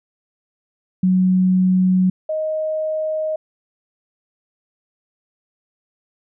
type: tone pair in turn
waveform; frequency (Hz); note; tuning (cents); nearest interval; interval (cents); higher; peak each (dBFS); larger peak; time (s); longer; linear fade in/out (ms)
sine; 185 / 624.8; F#3 / D#5; 0 / +7; octave + major sixth; 2107; second; -12 / -19; first; 1.03-2.1 / 2.29-3.36; neither; 5
effects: none